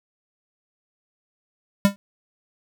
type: tone with exponential decay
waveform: square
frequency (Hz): 199.8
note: G3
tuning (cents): +33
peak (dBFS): -10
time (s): 1.85-1.96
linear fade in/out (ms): 0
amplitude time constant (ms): 23
effects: none